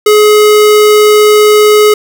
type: tone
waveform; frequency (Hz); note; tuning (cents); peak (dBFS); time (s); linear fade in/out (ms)
square; 422.3; G#4; +29; -3; 0.06-1.94; 5
effects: none